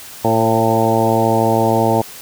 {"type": "harmonic tone with a mistuned harmonic", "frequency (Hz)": 112.7, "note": "A2", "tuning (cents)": 42, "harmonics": [1, 2, 3, 4, 5, 6, 7, 8], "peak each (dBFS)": [-20, -20, -20, -20, -20, -20, -20, -20], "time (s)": [0.24, 2.02], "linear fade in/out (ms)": 10, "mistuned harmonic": 5, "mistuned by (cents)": -21, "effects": ["white hiss -35 dBFS RMS until 2.21 s"]}